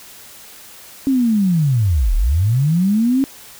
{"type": "linear two-way sweep", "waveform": "sine", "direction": "down then up", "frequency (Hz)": [276.3, 34.65, 276.3], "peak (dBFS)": -12, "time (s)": [1.07, 3.24], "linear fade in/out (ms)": 0, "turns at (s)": 2.15, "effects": ["white hiss -40 dBFS RMS until 3.59 s"]}